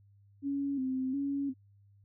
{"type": "tone with vibrato", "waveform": "sine", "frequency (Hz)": 269.8, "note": "C#4", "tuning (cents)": -47, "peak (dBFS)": -30, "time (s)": [0.42, 1.54], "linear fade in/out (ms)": 50, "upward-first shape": "square", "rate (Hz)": 1.4, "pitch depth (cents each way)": 62, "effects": ["added 100 Hz sine -59 dBFS peak until 2.04 s"]}